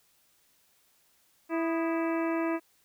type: harmonic tone with a mistuned harmonic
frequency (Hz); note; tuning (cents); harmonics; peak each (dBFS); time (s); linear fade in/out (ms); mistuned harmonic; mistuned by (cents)
329.6; E4; 0; 1 / 2 / 3 / 4 / 5 / 6 / 7 / 8; -28 / -34 / -38 / -40 / -42 / -44 / -45 / -46; 1.49-2.6; 50; 4; -99
effects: white hiss -67 dBFS RMS until 2.84 s